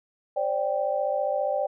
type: chord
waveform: sine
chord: C suspended second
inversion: none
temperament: equal with one note detuned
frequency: 532.4 / 587.3 / 784 Hz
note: C5 / D5 / G5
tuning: +30 / 0 / 0 cents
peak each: -29 / -26 / -29 dBFS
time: 0.36-1.67 s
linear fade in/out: 10 ms
effects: none